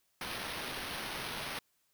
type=noise with sample-and-hold; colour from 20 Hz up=white; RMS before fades=-40 dBFS; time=0.21-1.59 s; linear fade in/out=2 ms; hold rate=7350 Hz; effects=white hiss -75 dBFS RMS until 1.93 s